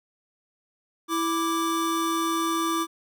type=tone pair together; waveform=square; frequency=330 / 1174.7 Hz; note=E4 / D6; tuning=+2 / 0 cents; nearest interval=octave + minor seventh; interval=2198 cents; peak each=-27 dBFS; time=1.08-2.87 s; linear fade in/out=50 ms; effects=none